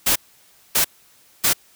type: noise bursts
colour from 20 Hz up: white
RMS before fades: -17 dBFS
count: 3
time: 0.06-1.534 s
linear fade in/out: 10 ms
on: 98 ms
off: 590 ms
effects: white hiss -54 dBFS RMS until 1.75 s